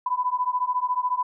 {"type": "beating tone pair", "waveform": "sine", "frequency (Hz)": [991, 1005], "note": ["B5", "B5"], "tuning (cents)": [6, 30], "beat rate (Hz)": 14, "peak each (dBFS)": -25, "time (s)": [0.06, 1.23], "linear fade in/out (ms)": 5, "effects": []}